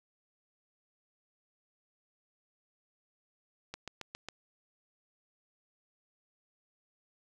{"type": "click train", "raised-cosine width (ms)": 0.2, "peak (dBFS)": -23, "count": 5, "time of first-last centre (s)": [3.74, 4.286], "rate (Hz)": 7.32, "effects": []}